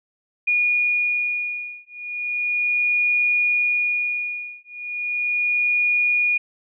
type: beating tone pair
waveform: sine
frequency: 2443 / 2443.36 Hz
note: D#7 / D#7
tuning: -32 / -32 cents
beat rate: 0.36 Hz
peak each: -22 dBFS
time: 0.47-6.38 s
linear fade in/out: 10 ms
effects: none